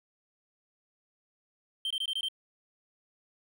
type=tone bursts; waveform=triangle; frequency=3136 Hz; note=G7; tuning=in tune; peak=-28 dBFS; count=6; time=1.85-2.285 s; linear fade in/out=2 ms; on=55 ms; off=21 ms; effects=none